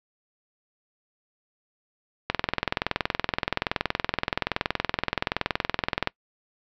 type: click train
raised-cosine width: 0.3 ms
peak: -6 dBFS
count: 81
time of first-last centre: 2.3-6.074 s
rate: 21.2 Hz
effects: noise-tail reverb RT60 0.1 s tail -24 dB re dry + low-pass 5000 Hz 12 dB/octave